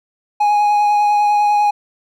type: tone with vibrato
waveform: triangle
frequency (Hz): 830.6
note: G#5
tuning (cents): 0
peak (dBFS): -9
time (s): 0.4-1.71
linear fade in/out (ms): 10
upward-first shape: triangle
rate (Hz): 10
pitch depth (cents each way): 16
effects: none